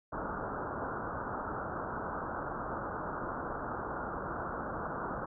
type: low-pass noise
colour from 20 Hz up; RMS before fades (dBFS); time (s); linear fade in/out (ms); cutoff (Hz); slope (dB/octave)
white; -38; 0.12-5.26; 10; 1500; 96
effects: none